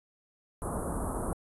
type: band-stop noise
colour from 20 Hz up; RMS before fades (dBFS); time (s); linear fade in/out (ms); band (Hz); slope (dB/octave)
pink; -33; 0.62-1.33; 0; 1300 to 9700; 48
effects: resampled to 24000 Hz